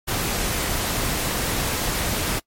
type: noise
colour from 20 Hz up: pink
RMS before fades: -24 dBFS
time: 0.07-2.4 s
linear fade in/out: 20 ms
effects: noise-tail reverb RT60 0.1 s tail -23 dB re dry + MP3 64 kbps